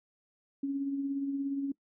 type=tone with tremolo; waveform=sine; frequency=277.2 Hz; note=C#4; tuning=in tune; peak=-28 dBFS; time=0.63-1.72 s; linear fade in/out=5 ms; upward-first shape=triangle; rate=17 Hz; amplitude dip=45%; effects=noise-tail reverb RT60 0.1 s tail -22 dB re dry